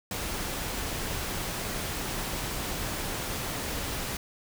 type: noise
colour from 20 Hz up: pink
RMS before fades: -33 dBFS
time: 0.11-4.17 s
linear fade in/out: 2 ms
effects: none